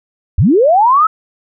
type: linear sweep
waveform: sine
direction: up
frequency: 56.6 to 1318.5 Hz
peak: -6 dBFS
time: 0.38-1.07 s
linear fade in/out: 5 ms
effects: none